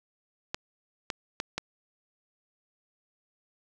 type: clicks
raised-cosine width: 0.2 ms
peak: -13 dBFS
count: 4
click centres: 0.545 / 1.102 / 1.401 / 1.58 s
effects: none